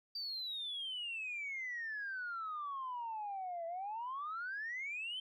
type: exponential two-way sweep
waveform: sine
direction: down then up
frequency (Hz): 4694 to 659.3 to 3140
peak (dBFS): -38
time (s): 0.15-5.2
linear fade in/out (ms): 5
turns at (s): 3.66
effects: tanh soft clip ceiling -35 dBFS